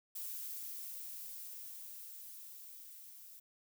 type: noise with level ramp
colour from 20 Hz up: violet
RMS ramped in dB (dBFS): -43 to -55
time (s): 0.15-3.4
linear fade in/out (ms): 10
effects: none